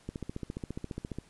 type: click train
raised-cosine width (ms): 3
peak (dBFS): -23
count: 17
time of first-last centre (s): 0.09-1.186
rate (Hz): 14.6
effects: pink hiss -61 dBFS RMS until 1.29 s + resampled to 24000 Hz